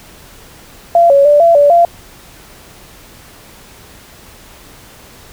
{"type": "tone with pitch steps", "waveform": "sine", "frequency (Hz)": [684, 559, 586, 676, 577, 687], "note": ["F5", "C#5", "D5", "E5", "D5", "F5"], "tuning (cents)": [-36, 14, -4, 43, -31, -29], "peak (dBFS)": -4, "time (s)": [0.95, 1.85], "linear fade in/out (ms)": 2, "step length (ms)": 150, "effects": ["pink hiss -39 dBFS RMS until 5.32 s"]}